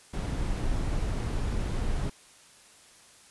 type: noise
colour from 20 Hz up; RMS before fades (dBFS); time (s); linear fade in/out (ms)
brown; -29; 0.13-2.1; 10
effects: white hiss -55 dBFS RMS until 3.3 s + resampled to 24000 Hz